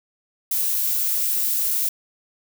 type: noise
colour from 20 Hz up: violet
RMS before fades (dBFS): -22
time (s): 0.51-1.89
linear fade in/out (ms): 5
effects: none